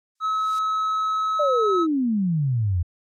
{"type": "noise with exponential growth", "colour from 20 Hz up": "violet", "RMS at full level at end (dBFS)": -30, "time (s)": [0.15, 0.59], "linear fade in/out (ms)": 5, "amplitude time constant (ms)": 94}
{"type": "tone", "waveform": "triangle", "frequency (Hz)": 1288, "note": "E6", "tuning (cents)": -41, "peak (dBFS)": -19, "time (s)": [0.2, 1.87], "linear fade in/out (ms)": 50}
{"type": "exponential sweep", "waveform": "sine", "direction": "down", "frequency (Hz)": [615, 82.41], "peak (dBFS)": -19, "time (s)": [1.39, 2.83], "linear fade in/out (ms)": 10}
{"effects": ["low-pass 6000 Hz 12 dB/octave"]}